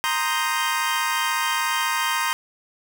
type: chord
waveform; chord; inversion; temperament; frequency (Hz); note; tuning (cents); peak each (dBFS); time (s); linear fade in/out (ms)
25% pulse; C minor seventh; third; equal; 932.3 / 1046.5 / 1244.5 / 1568; Bb5 / C6 / Eb6 / G6; 0 / 0 / 0 / 0; -22 / -23 / -24 / -24; 0.04-2.33; 0
effects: none